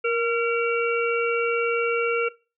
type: harmonic tone with a mistuned harmonic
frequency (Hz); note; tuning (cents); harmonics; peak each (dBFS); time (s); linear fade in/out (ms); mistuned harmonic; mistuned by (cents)
457.9; A#4; -31; 1 / 3 / 5 / 6; -22 / -27 / -29 / -30; 0.04-2.29; 10; 1; +42
effects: noise-tail reverb RT60 0.3 s tail -20 dB re dry